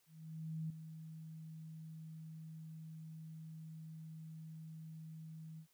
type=tone with ADSR envelope; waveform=sine; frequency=159.3 Hz; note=D#3; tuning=41 cents sharp; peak=-38 dBFS; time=0.06-5.67 s; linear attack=640 ms; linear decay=4 ms; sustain=-10 dB; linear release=82 ms; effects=white hiss -75 dBFS RMS until 5.73 s